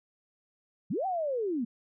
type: linear two-way sweep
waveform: sine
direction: up then down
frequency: 129.6 to 784 to 215.3 Hz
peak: -28 dBFS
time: 0.9-1.65 s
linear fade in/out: 10 ms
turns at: 1.06 s
effects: none